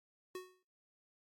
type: tone with exponential decay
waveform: square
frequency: 368.4 Hz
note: F#4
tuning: 7 cents flat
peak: -40 dBFS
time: 0.35-0.63 s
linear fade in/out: 2 ms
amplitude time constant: 59 ms
effects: noise-tail reverb RT60 0.4 s tail -22 dB re dry + MP3 64 kbps